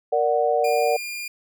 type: chord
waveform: sine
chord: Bb augmented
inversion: none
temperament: equal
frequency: 466.2 / 587.3 / 740 Hz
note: Bb4 / D5 / F#5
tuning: 0 / 0 / 0 cents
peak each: -22 dBFS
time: 0.12-0.97 s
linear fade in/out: 10 ms
type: tone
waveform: sawtooth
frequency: 2409 Hz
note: D7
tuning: 43 cents sharp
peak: -26 dBFS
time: 0.64-1.28 s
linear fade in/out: 5 ms
effects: none